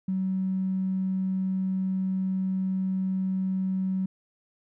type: tone with tanh clipping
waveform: triangle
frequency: 188.8 Hz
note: F#3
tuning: 35 cents sharp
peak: -24 dBFS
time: 0.08-4.06 s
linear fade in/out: 5 ms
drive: 2 dB
effects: none